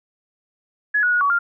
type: tone with pitch steps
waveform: sine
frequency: 1690 / 1460 / 1450 / 1131 / 1398 Hz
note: G#6 / F#6 / F#6 / C#6 / F6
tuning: +30 / -24 / -35 / +34 / +1 cents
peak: -15 dBFS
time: 0.94-1.39 s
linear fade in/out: 10 ms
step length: 90 ms
effects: none